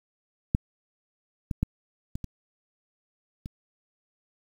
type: clicks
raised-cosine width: 5 ms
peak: -9 / -16 / -11 / -20 / -22 / -24 dBFS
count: 6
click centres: 0.549 / 1.512 / 1.63 / 2.155 / 2.243 / 3.459 s
effects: 8-bit